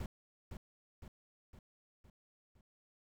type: noise with echo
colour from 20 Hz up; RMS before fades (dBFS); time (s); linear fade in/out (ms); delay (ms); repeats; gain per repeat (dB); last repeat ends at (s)
brown; -41; 0-0.06; 2; 510; 5; -5; 2.61
effects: none